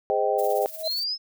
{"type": "chord", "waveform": "sine", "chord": "Ab major seventh", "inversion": "none", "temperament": "just", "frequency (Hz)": [415.3, 519.1, 623, 778.7], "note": ["Ab4", "C5", "Eb5", "G5"], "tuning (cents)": [0, -14, 2, -12], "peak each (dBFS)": -26, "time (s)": [0.1, 0.66], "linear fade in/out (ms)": 0}
{"type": "noise with tremolo", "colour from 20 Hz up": "violet", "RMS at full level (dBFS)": -36, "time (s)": [0.38, 1.04], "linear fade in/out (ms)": 10, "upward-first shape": "sine", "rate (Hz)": 17, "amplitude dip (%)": 60}
{"type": "tone with exponential growth", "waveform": "sine", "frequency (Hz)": 636, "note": "D#5", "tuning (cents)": 38, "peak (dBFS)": -23, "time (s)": [0.64, 0.88], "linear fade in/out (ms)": 5, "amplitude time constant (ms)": 52}
{"type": "exponential sweep", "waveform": "sine", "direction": "up", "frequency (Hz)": [3976, 5260], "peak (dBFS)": -25, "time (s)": [0.83, 1.18], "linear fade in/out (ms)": 50}
{"effects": []}